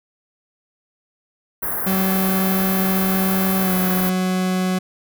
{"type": "band-stop noise", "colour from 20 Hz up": "white", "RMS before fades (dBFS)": -24, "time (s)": [1.62, 4.1], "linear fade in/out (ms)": 10, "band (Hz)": [1800, 11000], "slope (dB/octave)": 48}
{"type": "tone with pitch glide", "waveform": "40% pulse", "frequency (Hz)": [190, 184.91], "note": ["F#3", "F#3"], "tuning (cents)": [46, -1], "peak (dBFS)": -17, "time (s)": [1.86, 4.79], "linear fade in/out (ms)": 10, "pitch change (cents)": -47, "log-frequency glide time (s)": [3.62, 3.72]}
{"effects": []}